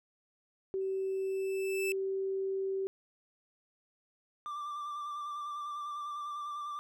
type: tone with pitch glide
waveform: sine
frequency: 383.5 to 385.9 Hz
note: G4 to G4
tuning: -38 to -27 cents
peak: -31 dBFS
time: 0.74-2.87 s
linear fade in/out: 0 ms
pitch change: +11 cents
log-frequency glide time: 1.23-2.13 s
type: tone with exponential growth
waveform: 45% pulse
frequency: 2637 Hz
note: E7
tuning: in tune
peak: -32 dBFS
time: 0.81-1.92 s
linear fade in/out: 1 ms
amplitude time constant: 240 ms
type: tone with vibrato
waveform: triangle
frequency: 1178 Hz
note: D6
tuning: 5 cents sharp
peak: -35 dBFS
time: 4.46-6.79 s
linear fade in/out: 0 ms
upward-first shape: square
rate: 10 Hz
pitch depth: 22 cents each way
effects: none